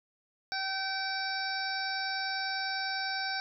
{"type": "harmonic tone", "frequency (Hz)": 770, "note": "G5", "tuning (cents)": -31, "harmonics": [1, 2, 3, 5, 6, 7], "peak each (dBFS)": [-37, -35, -42, -43, -39, -39], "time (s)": [0.52, 3.4], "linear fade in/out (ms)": 0, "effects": []}